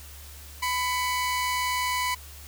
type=tone pair together; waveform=sawtooth; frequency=997.8 / 2240 Hz; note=B5 / C#7; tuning=+17 / +18 cents; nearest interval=octave + major second; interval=1401 cents; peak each=-22 / -29 dBFS; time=0.62-2.15 s; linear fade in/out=10 ms; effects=added 72 Hz sine -44 dBFS peak until 2.47 s + white hiss -47 dBFS RMS until 2.47 s